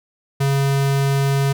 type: tone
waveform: square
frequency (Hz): 138.2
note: C#3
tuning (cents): -5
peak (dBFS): -16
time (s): 0.4-1.53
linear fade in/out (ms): 10
effects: none